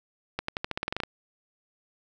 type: accelerating click train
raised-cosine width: 0.3 ms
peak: -13 dBFS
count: 12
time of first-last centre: 0.39-1.035 s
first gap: 94 ms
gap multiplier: 0.9
effects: none